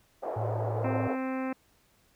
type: band-pass noise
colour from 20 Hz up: white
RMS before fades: -34 dBFS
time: 0.22-1.16 s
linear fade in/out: 20 ms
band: 420 to 710 Hz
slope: 24 dB/octave
type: tone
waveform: sine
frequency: 110 Hz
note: A2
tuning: in tune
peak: -30 dBFS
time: 0.36-1.08 s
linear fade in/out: 10 ms
type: harmonic tone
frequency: 261.6 Hz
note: C4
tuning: in tune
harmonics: 1 / 2 / 3 / 4 / 5 / 6 / 7 / 8 / 9 / 10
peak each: -31 / -37 / -41 / -43 / -45 / -47 / -48 / -49 / -50 / -51 dBFS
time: 0.84-1.53 s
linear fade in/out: 5 ms
effects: pink hiss -66 dBFS RMS until 2.15 s